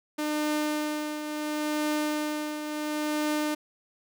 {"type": "tone with tremolo", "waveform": "sawtooth", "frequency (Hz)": 301.8, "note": "D4", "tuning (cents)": 47, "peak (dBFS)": -21, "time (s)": [0.18, 3.55], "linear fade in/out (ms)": 10, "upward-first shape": "triangle", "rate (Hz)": 0.72, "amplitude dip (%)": 60, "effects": []}